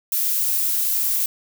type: noise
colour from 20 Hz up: violet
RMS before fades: -21 dBFS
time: 0.12-1.26 s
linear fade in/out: 2 ms
effects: none